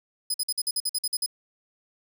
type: tone bursts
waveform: 20% pulse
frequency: 5020 Hz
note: D#8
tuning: 15 cents sharp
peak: -19 dBFS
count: 11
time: 0.3-1.262 s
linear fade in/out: 5 ms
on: 42 ms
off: 50 ms
effects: none